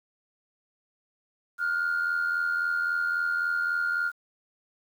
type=tone pair together; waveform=sine; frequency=1408.3 / 1492 Hz; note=F6 / F#6; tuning=+14 / +14 cents; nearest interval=minor second; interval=100 cents; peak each=-24 / -31 dBFS; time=1.58-4.12 s; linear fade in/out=50 ms; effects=tanh soft clip ceiling -20 dBFS + 9-bit